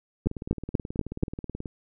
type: two click trains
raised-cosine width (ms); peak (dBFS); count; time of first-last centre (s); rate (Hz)
3; -21 / -9; 27 / 5; 0.26-1.658 / 0.27-1.234; 18.6 / 4.15
effects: none